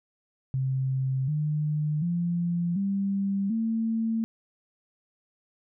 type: tone with pitch steps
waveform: sine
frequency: 132.3 / 151.1 / 172.57 / 197.08 / 225.1 Hz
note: C3 / D3 / F3 / G3 / A3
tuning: +20 / +50 / -20 / +10 / +40 cents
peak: -24 dBFS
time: 0.54-4.24 s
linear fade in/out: 0 ms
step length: 740 ms
effects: none